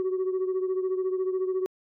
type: beating tone pair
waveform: sine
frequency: 372.4 / 386.4 Hz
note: F#4 / G4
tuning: +11 / -25 cents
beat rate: 14 Hz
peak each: -24 / -30 dBFS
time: 0-1.66 s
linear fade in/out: 0 ms
effects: tanh soft clip ceiling -22 dBFS